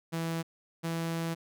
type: tone pair in turn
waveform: sawtooth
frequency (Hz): 164.81 / 165.51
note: E3 / E3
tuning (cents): 0 / +7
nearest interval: unison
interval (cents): 7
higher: second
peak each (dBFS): -27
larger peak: neither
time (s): 0.12-0.43 / 0.83-1.35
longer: second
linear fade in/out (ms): 20
effects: none